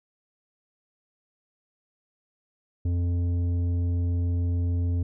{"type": "tone with tanh clipping", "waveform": "sine", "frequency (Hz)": 87.31, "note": "F2", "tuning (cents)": 0, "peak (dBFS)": -24, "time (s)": [2.85, 5.03], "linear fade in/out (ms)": 5, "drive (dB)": 9, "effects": []}